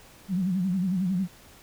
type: tone with vibrato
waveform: sine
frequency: 185.1 Hz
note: F#3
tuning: 1 cent sharp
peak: -23 dBFS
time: 0.28-1.28 s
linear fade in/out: 50 ms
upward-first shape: sine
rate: 11 Hz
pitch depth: 110 cents each way
effects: pink hiss -52 dBFS RMS until 1.62 s